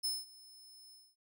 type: tone with ADSR envelope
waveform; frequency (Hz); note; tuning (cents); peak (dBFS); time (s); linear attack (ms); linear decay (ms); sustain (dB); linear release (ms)
sawtooth; 5230; E8; -15; -29; 0.03-1.16; 20; 200; -23; 240
effects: none